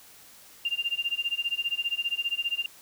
sine tone with tremolo, 2794 Hz, F7, in tune, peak -23 dBFS, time 0.65-2.66 s, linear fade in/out 2 ms, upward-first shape sine, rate 15 Hz, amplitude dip 95%, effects white hiss -52 dBFS RMS until 2.81 s

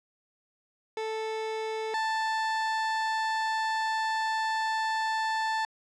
30% pulse tone pair in turn, 440 / 882.5 Hz, A4 / A5, 0 / +5 cents, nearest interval octave, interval 1205 cents, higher second, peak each -28 / -24 dBFS, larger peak second, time 0.97-1.94 / 1.94-5.65 s, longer second, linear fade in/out 2 ms, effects low-pass 5000 Hz 12 dB/octave

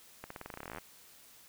accelerating click train, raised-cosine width 0.5 ms, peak -27 dBFS, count 19, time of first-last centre 0.24-0.784 s, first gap 64 ms, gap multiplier 0.9, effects white hiss -58 dBFS RMS until 1.48 s

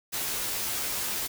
white noise with comb filter, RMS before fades -31 dBFS, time 0.12-1.28 s, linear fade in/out 20 ms, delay 13 ms, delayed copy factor -0.75, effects none

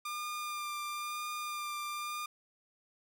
sawtooth tone with vibrato, 1200 Hz, D6, 37 cents sharp, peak -33 dBFS, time 0.05-2.26 s, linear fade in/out 5 ms, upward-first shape sine, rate 1 Hz, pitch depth 16 cents each way, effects none

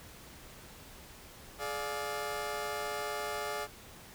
20% pulse chord, D diminished, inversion second, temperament just, 422.9 / 587.3 / 704.8 Hz, Ab4 / D5 / F5, +31 / 0 / +16 cents, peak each -34 / -34 / -36 dBFS, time 1.58-3.68 s, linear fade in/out 50 ms, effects pink hiss -52 dBFS RMS until 4.14 s

